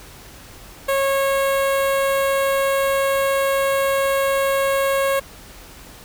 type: tone with notch filter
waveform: sawtooth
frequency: 547 Hz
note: C#5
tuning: 23 cents flat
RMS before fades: -19 dBFS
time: 0.88-5.2 s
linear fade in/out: 10 ms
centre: 5300 Hz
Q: 1.1
effects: added 43 Hz sine -48 dBFS peak until 6.04 s + pink hiss -42 dBFS RMS until 6.04 s